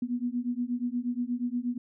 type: beating tone pair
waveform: sine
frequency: 239.6 / 248 Hz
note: A#3 / B3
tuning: +48 / +7 cents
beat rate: 8.4 Hz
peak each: -31 dBFS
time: 0.02-1.78 s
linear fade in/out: 5 ms
effects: none